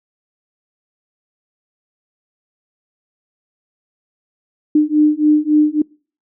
sine beating tone pair, 300.2 / 303.8 Hz, D4 / D#4, +38 / -41 cents, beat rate 3.6 Hz, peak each -13 dBFS, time 4.75-5.82 s, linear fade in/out 5 ms, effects noise-tail reverb RT60 0.4 s tail -26 dB re dry

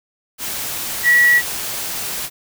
sine tone in noise, 1933 Hz, B6, 38 cents flat, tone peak -9 dBFS, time 1.03-1.42 s, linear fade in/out 50 ms, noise white, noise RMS -25 dBFS, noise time 0.38-2.3 s, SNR +13 dB, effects none

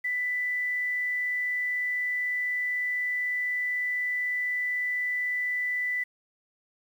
sine tone with quantisation, 1986 Hz, B6, 9 cents sharp, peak -26 dBFS, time 0.04-6.04 s, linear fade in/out 10 ms, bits 9, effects none

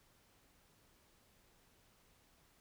silence, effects pink hiss -70 dBFS RMS until 2.6 s

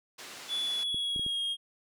white band-pass noise, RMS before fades -46 dBFS, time 0.18-0.84 s, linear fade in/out 10 ms, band 190 to 5700 Hz, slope 12 dB/octave
triangle tone with pitch glide, 3432 to 3251 Hz, A7 to G#7, -44 to -38 cents, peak -28 dBFS, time 0.48-1.57 s, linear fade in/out 50 ms, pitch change -94 cents, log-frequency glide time 0.65-1.43 s
clicks, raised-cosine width 3 ms, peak -29 dBFS, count 4, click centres 0.945 / 1.162 / 1.195 / 1.264 s
effects none

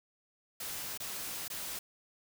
white noise with dropouts, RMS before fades -40 dBFS, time 0.6-1.79 s, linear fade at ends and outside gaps 5 ms, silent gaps 0.976-1 / 1.481-1.5 s, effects none

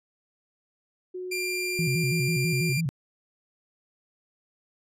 sine tone with pitch glide, 365.9 to 362.7 Hz, F#4 to F#4, -19 to -34 cents, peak -32 dBFS, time 1.14-2.73 s, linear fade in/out 10 ms, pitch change -15 cents, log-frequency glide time 1.28-1.78 s
sawtooth tone, 2382 Hz, D7, 24 cents sharp, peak -25 dBFS, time 1.31-2.81 s, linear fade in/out 10 ms
sine tone with vibrato, 147.9 Hz, D3, 13 cents sharp, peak -24 dBFS, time 1.79-2.89 s, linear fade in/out 0 ms, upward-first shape square, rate 6.1 Hz, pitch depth 180 cents each way
effects resampled to 32000 Hz

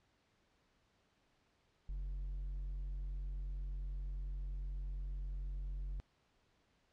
sine tone with hard clipping, 45.67 Hz, F#1, 22 cents flat, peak -40 dBFS, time 1.89-6 s, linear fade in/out 0 ms, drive 3 dB, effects pink hiss -75 dBFS RMS until 6.92 s + low-pass 5000 Hz 12 dB/octave

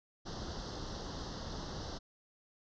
pink noise with comb filter, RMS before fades -42 dBFS, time 0.25-1.99 s, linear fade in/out 20 ms, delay 0.21 ms, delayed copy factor +0.95, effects resampled to 16000 Hz

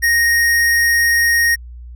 square tone, 1864.7 Hz, A#6, in tune, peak -12 dBFS, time 0.02-1.56 s, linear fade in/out 20 ms, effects added 60 Hz sine -31 dBFS peak until 1.95 s

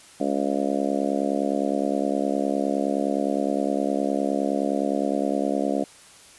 harmonic tone, 69.7 Hz, C#2, 10 cents sharp, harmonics 3 / 4 / 5 / 6 / 7 / 8 / 9 / 10, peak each -29 / -26 / -31 / -34 / -32 / -30 / -30 / -32 dBFS, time 0.2-5.84 s, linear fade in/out 5 ms, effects white hiss -49 dBFS RMS until 6.38 s + resampled to 24000 Hz

